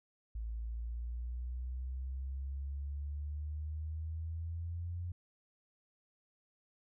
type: exponential sweep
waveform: sine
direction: up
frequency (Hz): 55 to 88.4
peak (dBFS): -37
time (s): 0.35-5.12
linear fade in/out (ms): 5
effects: none